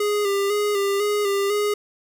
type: tone with vibrato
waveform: square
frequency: 406.4 Hz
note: G#4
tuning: 38 cents flat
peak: -20 dBFS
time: 0-1.74 s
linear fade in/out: 5 ms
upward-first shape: square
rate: 2 Hz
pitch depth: 36 cents each way
effects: none